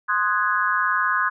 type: chord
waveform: sine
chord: Ab dominant seventh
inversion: first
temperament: equal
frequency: 1046.5 / 1244.5 / 1480 / 1661.2 Hz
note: C6 / Eb6 / Gb6 / Ab6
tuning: 0 / 0 / 0 / 0 cents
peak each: -24 dBFS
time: 0.08-1.3 s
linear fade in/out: 20 ms
effects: none